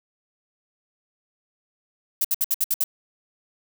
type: noise bursts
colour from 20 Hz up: violet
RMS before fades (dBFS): -21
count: 7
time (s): 2.21-2.84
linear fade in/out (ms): 5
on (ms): 36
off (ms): 63
effects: none